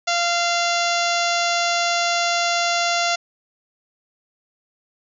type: harmonic tone with a mistuned harmonic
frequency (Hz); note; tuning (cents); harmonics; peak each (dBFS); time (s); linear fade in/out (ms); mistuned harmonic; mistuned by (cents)
691; F5; -19; 1 / 2 / 3 / 4 / 5 / 6 / 7 / 8 / 9 / 10; -22 / -25 / -27 / -28 / -29 / -30 / -30 / -31 / -32 / -32; 0.07-3.16; 10; 7; -33
effects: none